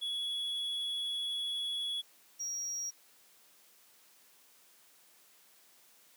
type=tone pair in turn; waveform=triangle; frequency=3372 / 5671 Hz; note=G#7 / F8; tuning=+26 / +26 cents; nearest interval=major sixth; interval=900 cents; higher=second; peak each=-32 / -34 dBFS; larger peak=first; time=0.01-2.02 / 2.39-2.91 s; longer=first; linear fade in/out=20 ms; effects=white hiss -63 dBFS RMS until 6.16 s + high-pass 200 Hz 12 dB/octave